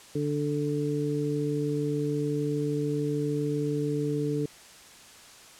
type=harmonic tone; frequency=146.83 Hz; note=D3; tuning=in tune; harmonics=1 / 2 / 3; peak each=-30 / -30 / -30 dBFS; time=0.15-4.46 s; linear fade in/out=5 ms; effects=white hiss -50 dBFS RMS until 5.59 s + low-pass 9000 Hz 12 dB/octave